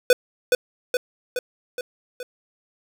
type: tone with echo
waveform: square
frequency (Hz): 498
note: B4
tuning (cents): +14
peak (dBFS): -11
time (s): 0.1-0.13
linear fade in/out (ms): 2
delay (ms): 420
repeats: 5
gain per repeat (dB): -4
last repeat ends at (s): 2.23
effects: none